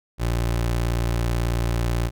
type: tone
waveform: 25% pulse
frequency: 58.27 Hz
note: A#1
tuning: in tune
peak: -17 dBFS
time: 0.18-2.11 s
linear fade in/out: 50 ms
effects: none